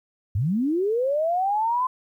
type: linear sweep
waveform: sine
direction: up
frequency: 85.5 to 1036 Hz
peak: -20 dBFS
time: 0.35-1.87 s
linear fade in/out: 5 ms
effects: 10-bit